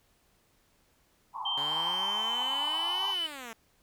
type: band-pass noise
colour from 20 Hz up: white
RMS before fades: -37 dBFS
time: 1.33-3.16 s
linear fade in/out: 50 ms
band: 790 to 1100 Hz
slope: 96 dB/octave
type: tone with pitch glide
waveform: sine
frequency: 3136 to 3010 Hz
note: G7 to F#7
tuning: 0 to +29 cents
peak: -29 dBFS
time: 1.45-3.27 s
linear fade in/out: 10 ms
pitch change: -71 cents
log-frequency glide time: 1.91-2.68 s
type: exponential two-way sweep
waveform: 5% pulse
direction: up then down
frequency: 140 to 399.3 to 219.6 Hz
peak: -29 dBFS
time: 1.57-3.53 s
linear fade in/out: 2 ms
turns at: 3.09 s
effects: pink hiss -68 dBFS RMS until 3.82 s